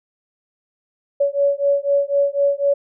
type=beating tone pair; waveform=sine; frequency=562 / 566 Hz; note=C#5 / C#5; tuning=+24 / +36 cents; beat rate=4 Hz; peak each=-18 dBFS; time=1.2-2.74 s; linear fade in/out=10 ms; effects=none